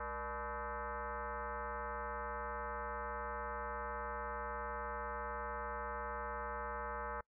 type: tone with frequency modulation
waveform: sine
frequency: 206.8 Hz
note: G#3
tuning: 7 cents flat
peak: -39 dBFS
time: 0-7.21 s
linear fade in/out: 5 ms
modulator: 267 Hz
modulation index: 5.2
effects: noise-tail reverb RT60 0.1 s tail -25 dB re dry